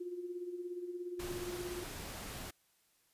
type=tone with tremolo; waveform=sine; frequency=354.5 Hz; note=F4; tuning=26 cents sharp; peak=-37 dBFS; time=0-1.84 s; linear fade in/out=10 ms; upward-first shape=sine; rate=17 Hz; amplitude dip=60%
type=noise; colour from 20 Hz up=pink; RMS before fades=-45 dBFS; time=1.19-2.51 s; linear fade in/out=10 ms
effects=white hiss -73 dBFS RMS until 3.13 s + resampled to 32000 Hz